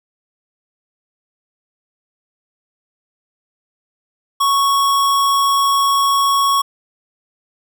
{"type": "tone", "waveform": "square", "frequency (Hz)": 1108.7, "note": "C#6", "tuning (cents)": 0, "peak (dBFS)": -13, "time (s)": [4.4, 6.62], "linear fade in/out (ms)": 10, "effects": []}